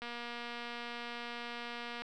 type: click train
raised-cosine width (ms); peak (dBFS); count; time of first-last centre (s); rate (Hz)
0.3; -27; 477; 0.02-2.02; 238
effects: none